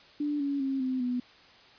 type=tone with pitch steps; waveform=sine; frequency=293.7 / 281.4 / 269.6 / 258.4 / 247.5 Hz; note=D4 / C#4 / C#4 / C4 / B3; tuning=0 / +26 / -48 / -21 / +4 cents; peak=-27 dBFS; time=0.2-1.2 s; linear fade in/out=5 ms; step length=200 ms; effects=white hiss -55 dBFS RMS until 1.78 s + resampled to 11025 Hz